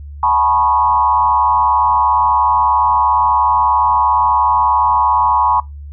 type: tone with frequency modulation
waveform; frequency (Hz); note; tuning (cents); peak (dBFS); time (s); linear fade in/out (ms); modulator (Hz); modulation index
sine; 975; B5; -23; -10; 0.23-5.6; 2; 112; 1.2
effects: noise-tail reverb RT60 0.2 s tail -24 dB re dry + added 72 Hz sine -28 dBFS peak until 5.92 s